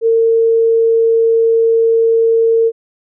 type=tone; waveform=sine; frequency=455.1 Hz; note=A#4; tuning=42 cents flat; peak=-8 dBFS; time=0.01-2.72 s; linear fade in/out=50 ms; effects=none